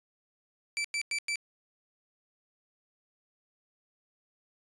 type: tone bursts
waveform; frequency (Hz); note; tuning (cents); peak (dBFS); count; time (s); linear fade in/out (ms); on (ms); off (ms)
sawtooth; 2327; D7; -17; -26; 4; 0.77-1.357; 0; 74; 97
effects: resampled to 22050 Hz